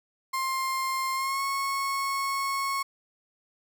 35% pulse tone with pitch glide, 1057 to 1097.4 Hz, C6 to C#6, +17 to -18 cents, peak -25 dBFS, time 0.33-2.83 s, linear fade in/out 10 ms, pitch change +65 cents, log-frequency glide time 1.14-1.42 s, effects none

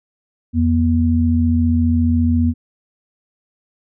sine tone pair together, 85.1 / 240.7 Hz, F2 / B3, -44 / -44 cents, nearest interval octave + tritone, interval 1800 cents, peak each -15 dBFS, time 0.53-2.54 s, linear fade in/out 50 ms, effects none

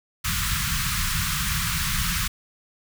pink band-stop noise, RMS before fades -25 dBFS, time 0.24-2.28 s, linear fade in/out 10 ms, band 190 to 1100 Hz, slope 48 dB/octave, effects none

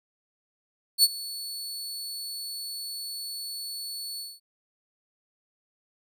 sawtooth tone with ADSR envelope, 4430 Hz, C#8, 2 cents flat, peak -11 dBFS, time 0.98-4.4 s, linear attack 55 ms, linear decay 38 ms, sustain -20 dB, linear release 210 ms, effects none

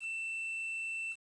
triangle tone with quantisation, 2674 Hz, E7, 24 cents sharp, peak -34 dBFS, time 0-1.16 s, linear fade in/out 50 ms, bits 9, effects resampled to 24000 Hz

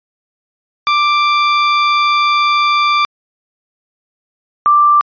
sawtooth / sine tone pair in turn, 1178 / 1178 Hz, D6 / D6, +5 / +5 cents, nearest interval unison, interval 0 cents, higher neither, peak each -6 dBFS, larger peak neither, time 0.87-3.05 / 4.66-5.01 s, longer first, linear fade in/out 0 ms, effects resampled to 11025 Hz

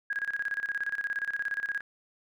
sine tone with tremolo, 1644 Hz, G#6, 18 cents flat, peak -27 dBFS, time 0.1-1.81 s, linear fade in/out 5 ms, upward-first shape square, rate 17 Hz, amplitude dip 80%, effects none

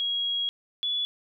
sine tone pair in turn, 3300 / 3420 Hz, G#7 / A7, -12 / -50 cents, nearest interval minor second, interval 62 cents, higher second, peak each -25 dBFS, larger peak neither, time 0-0.49 / 0.83-1.05 s, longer first, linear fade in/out 0 ms, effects none

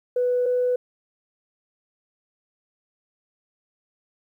sine tone pair in turn, 494.6 / 496.7 Hz, B4 / B4, +3 / +10 cents, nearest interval unison, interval 7 cents, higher second, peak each -18 dBFS, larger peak neither, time 0.16-0.46 / 0.46-0.76 s, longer neither, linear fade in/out 5 ms, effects tanh soft clip ceiling -14 dBFS + 10-bit

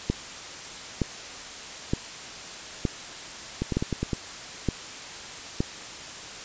two click trains, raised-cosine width 3 ms, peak -10 / -13 dBFS, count 7 / 6, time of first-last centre 0.1-5.605 / 3.62-4.132 s, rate 1.09 / 9.76 Hz, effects white hiss -39 dBFS RMS until 6.44 s + resampled to 16000 Hz

